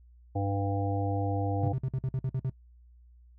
harmonic tone, 99.5 Hz, G2, 26 cents sharp, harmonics 1 / 3 / 5 / 7 / 8, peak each -29 / -34 / -36 / -37 / -38 dBFS, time 0.35-1.73 s, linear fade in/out 10 ms
triangle tone bursts, 130.81 Hz, C3, in tune, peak -25 dBFS, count 9, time 1.63-2.497 s, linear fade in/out 2 ms, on 51 ms, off 51 ms
effects noise-tail reverb RT60 0.1 s tail -22 dB re dry + added 60 Hz sine -53 dBFS peak until 3.38 s

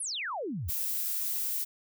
sine exponential sweep, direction down, 11175 to 67.6 Hz, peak -32 dBFS, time 0-0.7 s, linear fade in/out 5 ms
violet noise, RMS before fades -32 dBFS, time 0.68-1.65 s, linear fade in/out 20 ms
effects none

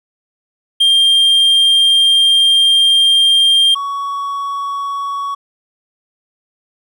triangle tone pair in turn, 3194 / 1120.5 Hz, G7 / C#6, +32 / +18 cents, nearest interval octave + tritone, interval 1814 cents, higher first, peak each -6 / -16 dBFS, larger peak first, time 0.8-3.75 / 3.75-5.35 s, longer first, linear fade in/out 10 ms, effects none

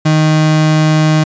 35% pulse tone, 155.56 Hz, D#3, in tune, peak -6 dBFS, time 0.05-1.24 s, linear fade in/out 10 ms, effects resampled to 16000 Hz

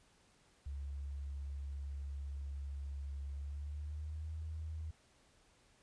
sine tone with pitch glide, 69.9 to 78.91 Hz, C#2 to D#2, +15 to +25 cents, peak -40 dBFS, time 0.66-4.91 s, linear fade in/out 5 ms, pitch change +210 cents, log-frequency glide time 3.32-4.33 s, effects pink hiss -69 dBFS RMS until 5.82 s + resampled to 22050 Hz

